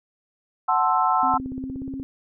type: chord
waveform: sine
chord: F# half-diminished seventh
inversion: none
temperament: equal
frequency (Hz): 740 / 880 / 1046.5 / 1318.5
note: F#5 / A5 / C6 / E6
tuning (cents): 0 / 0 / 0 / 0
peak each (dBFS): -23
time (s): 0.68-1.38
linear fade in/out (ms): 10
type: tone with pitch glide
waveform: sine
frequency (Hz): 261.6 to 268.5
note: C4 to C4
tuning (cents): 0 to +45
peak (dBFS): -29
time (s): 1.23-2.03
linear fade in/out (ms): 0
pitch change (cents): +45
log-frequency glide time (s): 1.6-1.87
type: click train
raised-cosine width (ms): 3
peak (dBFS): -22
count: 12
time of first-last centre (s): 1.34-1.999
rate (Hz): 16.7
effects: none